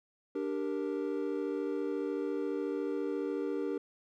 triangle chord, G minor, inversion second, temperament equal, 293.7 / 392 / 466.2 Hz, D4 / G4 / Bb4, 0 / 0 / 0 cents, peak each -34 / -34 / -35 dBFS, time 0.35-3.78 s, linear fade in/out 5 ms, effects none

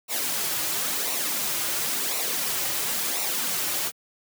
white noise with flanger, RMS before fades -27 dBFS, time 0.08-3.92 s, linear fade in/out 50 ms, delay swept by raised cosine 0.61 to 4.51 ms, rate 0.96 Hz, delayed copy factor -0.6, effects high-pass 150 Hz 12 dB/octave

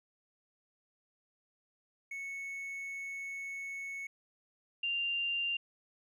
triangle / sine tone pair in turn, 2208 / 2787 Hz, C#7 / F7, -7 / -4 cents, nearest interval major third, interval 403 cents, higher second, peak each -37 / -31 dBFS, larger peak second, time 2.11-4.07 / 4.83-5.57 s, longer first, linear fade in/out 5 ms, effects none

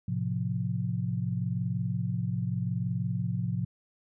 sine chord, F major, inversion first, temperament equal with one note detuned, 110 / 130.81 / 176.34 Hz, A2 / C3 / F3, 0 / 0 / +17 cents, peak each -32 dBFS, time 0.08-3.65 s, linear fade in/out 5 ms, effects none

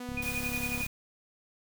sawtooth tone with pitch glide, 246.9 to 244.5 Hz, B3 to B3, 0 to -17 cents, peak -34 dBFS, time 0-0.82 s, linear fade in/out 5 ms, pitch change -17 cents, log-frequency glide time 0.4-0.6 s
click train, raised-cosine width 5 ms, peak -28 dBFS, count 28, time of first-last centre 0.09-0.864 s, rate 34.9 Hz
sine tone with tremolo, 2464 Hz, D#7, 17 cents flat, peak -30 dBFS, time 0.17-0.87 s, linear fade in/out 2 ms, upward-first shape sine, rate 11 Hz, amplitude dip 80%
white noise, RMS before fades -40 dBFS, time 0.22-0.87 s, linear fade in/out 5 ms
effects none

